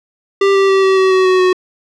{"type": "tone with pitch steps", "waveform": "square", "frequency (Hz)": [394.3, 390.4, 386.6, 382.9, 379.1, 375.4, 371.7, 368.1], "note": ["G4", "G4", "G4", "G4", "F#4", "F#4", "F#4", "F#4"], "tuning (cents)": [10, -7, -24, -41, 42, 25, 8, -9], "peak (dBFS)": -9, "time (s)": [0.41, 1.53], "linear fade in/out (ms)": 5, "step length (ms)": 140, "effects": ["low-pass 4000 Hz 12 dB/octave"]}